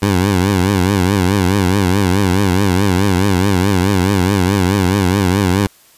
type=tone with vibrato; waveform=15% pulse; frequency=95.4 Hz; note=G2; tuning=47 cents flat; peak=-5 dBFS; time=0.02-5.67 s; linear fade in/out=5 ms; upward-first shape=triangle; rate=4.7 Hz; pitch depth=150 cents each way; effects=white hiss -48 dBFS RMS until 5.97 s + resampled to 32000 Hz